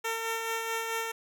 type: tone with tremolo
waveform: 10% pulse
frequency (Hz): 453.1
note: A#4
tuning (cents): -49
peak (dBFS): -21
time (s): 0.04-1.12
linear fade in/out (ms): 10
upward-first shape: sine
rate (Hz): 4.6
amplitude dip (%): 35
effects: none

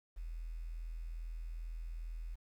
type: tone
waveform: sine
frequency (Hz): 41.2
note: E1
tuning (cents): 0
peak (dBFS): -40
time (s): 0.16-2.36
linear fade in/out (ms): 20
effects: 11-bit

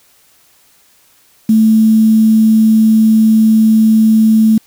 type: tone with quantisation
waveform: sine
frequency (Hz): 220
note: A3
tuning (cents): 0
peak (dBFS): -5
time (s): 1.49-4.58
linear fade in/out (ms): 5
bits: 5
effects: white hiss -50 dBFS RMS until 4.66 s

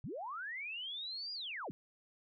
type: linear two-way sweep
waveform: sine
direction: up then down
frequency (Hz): 96 to 4909 to 96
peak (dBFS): -40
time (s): 0.04-1.71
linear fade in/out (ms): 0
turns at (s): 1.33
effects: none

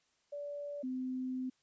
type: tone pair in turn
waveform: sine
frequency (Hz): 578 / 256.8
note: D5 / C4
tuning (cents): -28 / -32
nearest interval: octave + major second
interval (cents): 1404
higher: first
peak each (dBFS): -39 / -35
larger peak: second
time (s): 0.32-0.83 / 0.83-1.5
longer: second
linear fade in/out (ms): 10
effects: white hiss -75 dBFS RMS until 1.62 s + resampled to 16000 Hz

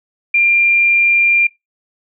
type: tone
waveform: sine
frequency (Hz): 2388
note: D7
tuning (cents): +28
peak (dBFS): -9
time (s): 0.34-1.47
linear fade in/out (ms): 5
effects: noise-tail reverb RT60 0.2 s tail -24 dB re dry

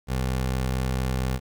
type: tone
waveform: 20% pulse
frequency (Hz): 64.4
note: C2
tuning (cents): -27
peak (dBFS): -19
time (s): 0.07-1.4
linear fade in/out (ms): 50
effects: 10-bit

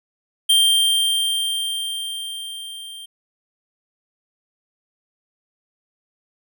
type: tone with level ramp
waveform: square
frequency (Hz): 3170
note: G7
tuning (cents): +19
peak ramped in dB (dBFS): -12 to -35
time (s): 0.49-3.06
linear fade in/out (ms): 10
effects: none

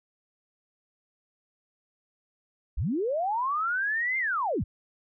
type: linear two-way sweep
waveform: sine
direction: up then down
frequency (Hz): 35.6 to 2121 to 35.6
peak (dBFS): -25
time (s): 2.77-4.64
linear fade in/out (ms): 10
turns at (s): 4.18
effects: none

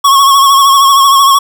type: tone with vibrato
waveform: square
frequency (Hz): 1102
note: C#6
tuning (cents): -11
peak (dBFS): -4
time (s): 0.04-1.39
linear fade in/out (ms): 10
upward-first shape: sine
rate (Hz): 13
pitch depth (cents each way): 45
effects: none

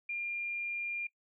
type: tone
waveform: sine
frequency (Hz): 2400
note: D7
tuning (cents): +37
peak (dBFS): -34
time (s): 0.09-1.07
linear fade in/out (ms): 5
effects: noise-tail reverb RT60 0.1 s tail -20 dB re dry

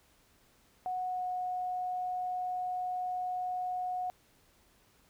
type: tone with pitch glide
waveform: sine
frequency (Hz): 735 to 729.9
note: F#5 to F#5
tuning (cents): -12 to -24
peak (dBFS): -32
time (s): 0.86-4.1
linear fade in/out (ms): 0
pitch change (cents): -12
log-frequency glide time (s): 1.06-1.24
effects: pink hiss -66 dBFS RMS until 5.09 s

